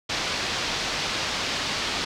white low-pass noise, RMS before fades -28 dBFS, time 0.09-2.05 s, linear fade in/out 10 ms, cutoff 5100 Hz, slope 24 dB/octave, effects none

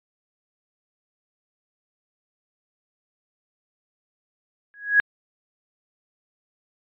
sine tone with exponential growth, 1662 Hz, G#6, 1 cent sharp, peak -9 dBFS, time 4.74-5 s, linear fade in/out 0 ms, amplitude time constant 55 ms, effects tanh soft clip ceiling -6 dBFS + resampled to 8000 Hz

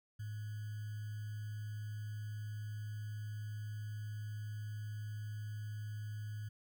sine tone with sample-and-hold, 106.2 Hz, G#2, 39 cents sharp, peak -40 dBFS, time 0.19-6.49 s, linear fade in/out 10 ms, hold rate 1575 Hz, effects none

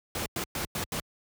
pink noise bursts at uneven times, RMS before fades -32 dBFS, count 5, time 0.15-0.26 / 0.36-0.44 / 0.55-0.65 / 0.75-0.84 / 0.92-1 s, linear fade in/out 2 ms, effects high-pass 60 Hz 12 dB/octave

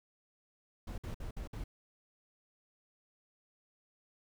brown noise bursts, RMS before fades -41 dBFS, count 5, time 0.87-1.64 s, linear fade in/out 5 ms, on 110 ms, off 55 ms, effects none

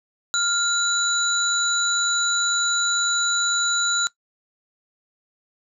sine tone cluster, 1398 / 3951 / 6960 Hz, F6 / B7 / A8, +1 / 0 / -20 cents, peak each -23 dBFS, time 0.34-4.07 s, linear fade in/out 0 ms, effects noise-tail reverb RT60 0.1 s tail -18 dB re dry

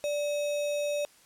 sine tone with sample-and-hold, 585 Hz, D5, 7 cents flat, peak -27 dBFS, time 0.04-1.05 s, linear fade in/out 0 ms, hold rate 3150 Hz, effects white hiss -59 dBFS RMS until 1.25 s + low-pass 11000 Hz 12 dB/octave

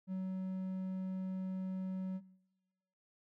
triangle tone, 187.7 Hz, F#3, 25 cents sharp, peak -34 dBFS, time 0.07-2.21 s, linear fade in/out 50 ms, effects noise-tail reverb RT60 1.0 s tail -22 dB re dry

